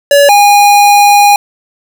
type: tone pair in turn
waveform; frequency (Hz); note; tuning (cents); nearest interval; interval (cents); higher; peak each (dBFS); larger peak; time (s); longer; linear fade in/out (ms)
square; 569 / 817.8; C#5 / G#5; +45 / -27; tritone; 628; second; -3; neither; 0.11-0.29 / 0.29-1.36; second; 2
effects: none